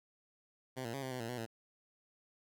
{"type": "tone with pitch steps", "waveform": "10% pulse", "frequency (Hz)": [129.5, 115.8, 137.3, 130.6, 126.8, 114.9, 124, 113.7], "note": ["C3", "A#2", "C#3", "C3", "B2", "A#2", "B2", "A#2"], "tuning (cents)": [-17, -11, -16, -3, 46, -25, 7, -43], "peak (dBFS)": -31, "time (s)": [0.76, 1.464], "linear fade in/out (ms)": 20, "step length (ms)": 88, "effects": []}